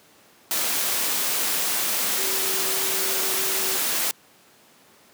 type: tone in noise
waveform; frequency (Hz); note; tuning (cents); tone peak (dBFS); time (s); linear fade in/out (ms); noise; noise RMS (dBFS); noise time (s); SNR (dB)
sine; 383.2; G4; -39; -34; 2.18-3.77; 0; white; -24; 0.51-4.11; -13
effects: pink hiss -54 dBFS RMS until 5.13 s + high-pass 200 Hz 12 dB/octave